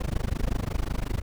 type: noise with amplitude modulation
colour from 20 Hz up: brown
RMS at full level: -24 dBFS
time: 0-1.22 s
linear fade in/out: 10 ms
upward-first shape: sine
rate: 25.5 Hz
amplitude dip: 100%
effects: none